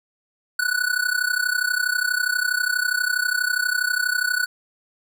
square tone with amplitude modulation, 1480 Hz, F#6, in tune, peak -17 dBFS, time 0.59-4.46 s, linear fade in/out 5 ms, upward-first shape sine, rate 32.3 Hz, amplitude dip 85%, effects none

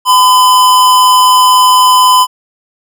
square tone with amplitude modulation, 1011 Hz, B5, 40 cents sharp, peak -3 dBFS, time 0.05-2.27 s, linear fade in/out 50 ms, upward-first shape sine, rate 204 Hz, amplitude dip 30%, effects none

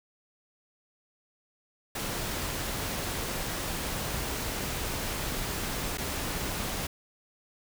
pink noise with dropouts, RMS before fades -33 dBFS, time 1.95-6.87 s, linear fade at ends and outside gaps 5 ms, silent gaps 5.974-5.981 s, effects none

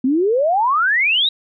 sine exponential sweep, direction up, 246.9 to 3905 Hz, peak -13 dBFS, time 0.04-1.29 s, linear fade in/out 5 ms, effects none

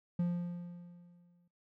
triangle tone with exponential decay, 174.61 Hz, F3, in tune, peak -26 dBFS, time 0.19-1.48 s, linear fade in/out 5 ms, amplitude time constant 280 ms, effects noise-tail reverb RT60 0.2 s tail -24 dB re dry

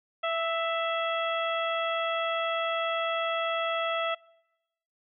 harmonic tone with a mistuned harmonic, 663 Hz, E5, 10 cents sharp, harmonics 1 / 2 / 3 / 4 / 5, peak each -29 / -31 / -37 / -37 / -37 dBFS, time 0.23-4.15 s, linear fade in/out 10 ms, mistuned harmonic 2, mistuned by -18 cents, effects noise-tail reverb RT60 1.0 s tail -25 dB re dry

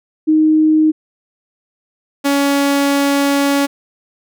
sine / sawtooth tone pair in turn, 311.4 / 281 Hz, D#4 / C#4, +2 / +24 cents, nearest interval major second, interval 178 cents, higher first, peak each -8 dBFS, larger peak neither, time 0.27-0.92 / 2.24-3.67 s, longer second, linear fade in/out 20 ms, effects none

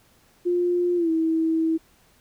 sine tone with pitch glide, 352.8 to 323.5 Hz, F4 to E4, +18 to -32 cents, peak -19 dBFS, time 0.45-1.78 s, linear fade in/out 20 ms, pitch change -150 cents, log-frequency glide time 0.96-1.1 s, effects pink hiss -59 dBFS RMS until 2.2 s

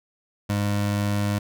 25% pulse tone, 102.4 Hz, G#2, 24 cents flat, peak -18 dBFS, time 0.49-1.39 s, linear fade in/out 10 ms, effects none

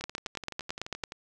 two click trains, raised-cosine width 0.2 ms, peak -22 / -15 dBFS, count 14 / 10, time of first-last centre 0.01-1.121 / 0.04-1.038 s, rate 11.7 / 9.02 Hz, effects none

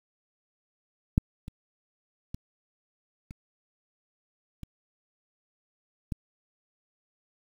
clicks, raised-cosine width 5 ms, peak -8 / -26 / -23 / -30 / -27 / -18 dBFS, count 6, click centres 1.179 / 1.481 / 2.345 / 3.309 / 4.633 / 6.122 s, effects 8-bit

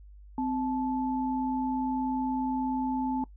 sine tone pair together, 258.9 / 870.8 Hz, C4 / A5, -18 / -18 cents, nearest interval octave + major sixth, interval 2100 cents, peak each -28 / -32 dBFS, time 0.38-3.24 s, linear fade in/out 2 ms, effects noise-tail reverb RT60 0.1 s tail -21 dB re dry + added 50 Hz sine -47 dBFS peak until 3.36 s

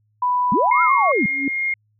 sine tone with pitch glide, 990 to 1117.7 Hz, B5 to C#6, +4 to +14 cents, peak -16 dBFS, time 0.22-1.12 s, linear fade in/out 5 ms, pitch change +210 cents, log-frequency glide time 0.86-0.94 s
sine linear two-way sweep, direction up then down, 164.81 to 1396.9 to 164.81 Hz, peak -17 dBFS, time 0.52-1.26 s, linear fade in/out 2 ms, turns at 0.82 s
sine tone with tremolo, 2134 Hz, C7, 34 cents sharp, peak -18 dBFS, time 0.71-1.74 s, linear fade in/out 5 ms, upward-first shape triangle, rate 2.3 Hz, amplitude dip 40%
sine tone with exponential growth, 277 Hz, C#4, 1 cent flat, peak -16 dBFS, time 1.22-1.48 s, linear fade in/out 2 ms, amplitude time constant 55 ms
effects added 106 Hz sine -61 dBFS peak until 1.99 s

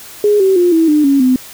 sine tone with pitch steps, 415.3 / 383 / 353.3 / 325.8 / 300.5 / 277.2 / 255.6 Hz, G#4 / G4 / F4 / E4 / D4 / C#4 / C4, 0 / -40 / +20 / -20 / +40 / 0 / -40 cents, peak -7 dBFS, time 0.24-1.36 s, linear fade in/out 2 ms, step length 160 ms, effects white hiss -34 dBFS RMS until 1.53 s

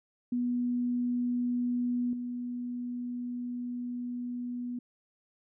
sine tone with level steps, 244.4 Hz, B3, 18 cents flat, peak -27 / -33 dBFS, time 0.32-4.79 s, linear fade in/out 5 ms, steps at 2.13 s, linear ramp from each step 2 ms, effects none

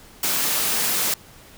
white high-pass noise, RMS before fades -22 dBFS, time 0.23-1.14 s, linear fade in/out 2 ms, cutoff 130 Hz, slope 24 dB/octave, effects pink hiss -47 dBFS RMS until 1.57 s

